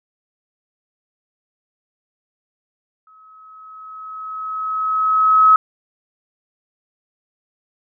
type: tone with exponential growth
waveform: sine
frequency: 1282 Hz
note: E6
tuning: 49 cents flat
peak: -6 dBFS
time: 3.07-5.56 s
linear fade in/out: 2 ms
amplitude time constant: 540 ms
effects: none